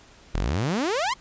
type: exponential sweep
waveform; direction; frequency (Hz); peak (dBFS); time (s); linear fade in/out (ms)
sawtooth; up; 35.01 to 1108.7; -19; 0.34-1.14; 10
effects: pink hiss -52 dBFS RMS until 1.2 s + resampled to 16000 Hz